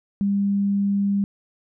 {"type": "tone", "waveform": "sine", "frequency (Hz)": 200, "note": "G3", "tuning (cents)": 35, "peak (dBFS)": -18, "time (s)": [0.21, 1.24], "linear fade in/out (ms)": 0, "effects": []}